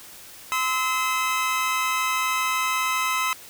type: tone pair together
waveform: 25% pulse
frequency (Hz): 1029 / 1296.5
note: C6 / E6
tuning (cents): -29 / -29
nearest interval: major third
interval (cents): 400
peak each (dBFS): -21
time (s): 0.52-3.33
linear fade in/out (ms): 0
effects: white hiss -44 dBFS RMS until 3.49 s